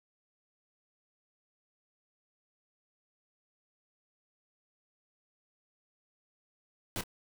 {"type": "noise with echo", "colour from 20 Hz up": "pink", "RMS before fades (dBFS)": -35, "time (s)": [6.96, 7.01], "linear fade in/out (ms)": 0, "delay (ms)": 27, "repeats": 1, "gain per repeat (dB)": -13, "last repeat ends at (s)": 7.037, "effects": []}